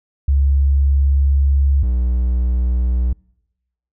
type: tone pair in turn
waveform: sine / triangle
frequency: 69.3 / 61.54 Hz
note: C#2 / B1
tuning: 0 / -5 cents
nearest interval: major second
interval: 205 cents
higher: first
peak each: -11 / -12 dBFS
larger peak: first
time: 0.28-1.83 / 1.83-3.13 s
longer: first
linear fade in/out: 5 ms
effects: noise-tail reverb RT60 0.9 s tail -26 dB re dry